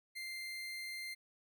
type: tone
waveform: 30% pulse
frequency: 2093 Hz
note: C7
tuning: in tune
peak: -39 dBFS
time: 0.15-1.15 s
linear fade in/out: 20 ms
effects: none

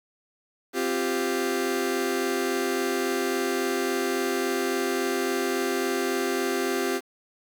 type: chord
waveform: sawtooth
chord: C suspended fourth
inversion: none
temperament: just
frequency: 261.6 / 348.8 / 392.4 Hz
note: C4 / F4 / G4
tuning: 0 / -2 / +2 cents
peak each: -26 / -25 / -23 dBFS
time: 0.73-7.01 s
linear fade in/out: 50 ms
effects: 8-bit

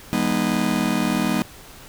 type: chord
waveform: 45% pulse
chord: E major seventh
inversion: none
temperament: just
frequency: 164.81 / 206 / 247.2 / 309 Hz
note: E3 / G#3 / B3 / D#4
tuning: 0 / -14 / +2 / -12 cents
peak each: -28 / -23 / -24 / -26 dBFS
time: 0.13-1.42 s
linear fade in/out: 0 ms
effects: pink hiss -43 dBFS RMS until 1.88 s

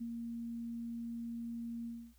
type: tone with ADSR envelope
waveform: sine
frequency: 233.1 Hz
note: A#3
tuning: in tune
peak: -37 dBFS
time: 0-2.14 s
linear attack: 16 ms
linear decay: 60 ms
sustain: -2 dB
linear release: 280 ms
effects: added 60 Hz sine -63 dBFS peak until 2.18 s + white hiss -72 dBFS RMS until 2.18 s

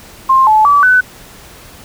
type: tone with pitch steps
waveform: sine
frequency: 1058 / 864 / 1150 / 1502 Hz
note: C6 / A5 / D6 / F#6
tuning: +19 / -32 / -37 / +26 cents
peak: -5 dBFS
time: 0.29-1.01 s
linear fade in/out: 10 ms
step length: 180 ms
effects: pink hiss -37 dBFS RMS until 1.84 s

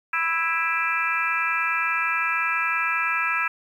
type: harmonic tone with a mistuned harmonic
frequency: 329.6 Hz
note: E4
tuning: in tune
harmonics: 3 / 4 / 5 / 6 / 7 / 8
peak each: -32 / -26 / -27 / -33 / -27 / -30 dBFS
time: 0.13-3.48 s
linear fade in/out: 5 ms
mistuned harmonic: 7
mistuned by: +49 cents
effects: 9-bit

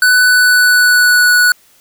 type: tone with pitch glide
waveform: square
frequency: 1495 to 1472.7 Hz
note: F#6 to F#6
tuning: +17 to -9 cents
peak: -7 dBFS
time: 0.02-1.52 s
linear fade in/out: 2 ms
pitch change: -26 cents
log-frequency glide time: 0.23-1.31 s
effects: white hiss -49 dBFS RMS until 1.8 s

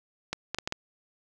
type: clicks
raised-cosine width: 0.2 ms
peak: -13 dBFS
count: 5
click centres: 0.33 / 0.546 / 0.586 / 0.675 / 0.724 s
effects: none

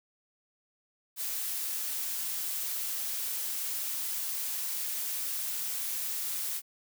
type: noise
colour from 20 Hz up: blue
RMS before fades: -34 dBFS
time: 1.16-6.62 s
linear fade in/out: 50 ms
effects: none

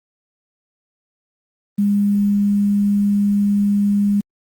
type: tone with quantisation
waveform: sine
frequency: 203.2 Hz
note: G#3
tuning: 38 cents flat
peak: -13 dBFS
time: 1.78-4.21 s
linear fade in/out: 10 ms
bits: 7
effects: Opus 24 kbps

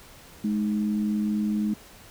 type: tone pair together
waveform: sine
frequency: 211.6 / 311.5 Hz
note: G#3 / D#4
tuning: +33 / +2 cents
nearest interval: perfect fifth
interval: 669 cents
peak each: -23 / -32 dBFS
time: 0.44-1.74 s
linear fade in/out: 5 ms
effects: pink hiss -49 dBFS RMS until 2.1 s

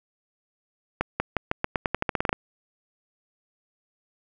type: accelerating click train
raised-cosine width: 0.5 ms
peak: -8 dBFS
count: 15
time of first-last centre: 1.01-2.329 s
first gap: 190 ms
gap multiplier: 0.88
effects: none

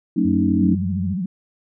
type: chord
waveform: sine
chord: D# half-diminished seventh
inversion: first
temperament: equal with one note detuned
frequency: 185 / 224.5 / 277.2 / 311.1 Hz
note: F#3 / A3 / C#4 / D#4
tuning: 0 / +35 / 0 / 0 cents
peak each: -21 dBFS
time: 0.16-0.75 s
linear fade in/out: 10 ms
type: tone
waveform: sine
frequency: 92.5 Hz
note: F#2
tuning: in tune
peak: -24 dBFS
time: 0.24-1.15 s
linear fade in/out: 20 ms
type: tone with vibrato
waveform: sine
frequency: 187.1 Hz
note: F#3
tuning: 20 cents sharp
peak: -21 dBFS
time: 0.6-1.26 s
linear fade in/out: 5 ms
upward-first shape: sine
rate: 14 Hz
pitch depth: 140 cents each way
effects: none

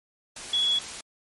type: tone in noise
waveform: sine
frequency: 3369 Hz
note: G#7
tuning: 24 cents sharp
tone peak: -21 dBFS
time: 0.53-0.79 s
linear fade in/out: 5 ms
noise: white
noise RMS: -37 dBFS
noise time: 0.36-1.01 s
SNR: +13 dB
effects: low-pass 10000 Hz 12 dB/octave + MP3 48 kbps

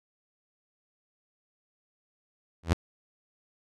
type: tone with exponential growth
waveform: sawtooth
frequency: 82.8 Hz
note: E2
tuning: 8 cents sharp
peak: -15 dBFS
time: 2.63-2.73 s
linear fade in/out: 0 ms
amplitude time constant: 21 ms
effects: low-pass 8000 Hz 12 dB/octave

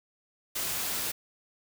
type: noise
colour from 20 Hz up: white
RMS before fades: -32 dBFS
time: 0.55-1.12 s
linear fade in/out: 10 ms
effects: none

